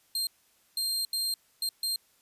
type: tone bursts at uneven times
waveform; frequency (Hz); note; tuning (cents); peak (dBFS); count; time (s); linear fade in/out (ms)
sawtooth; 4186; C8; 0; -25; 5; 0.15-0.27 / 0.77-1.05 / 1.13-1.34 / 1.62-1.69 / 1.83-1.96; 2
effects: white hiss -66 dBFS RMS until 2.21 s + resampled to 32000 Hz